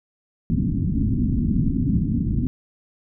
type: low-pass noise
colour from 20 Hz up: white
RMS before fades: -21 dBFS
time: 0.5-2.47 s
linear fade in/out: 0 ms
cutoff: 270 Hz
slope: 48 dB/octave
effects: none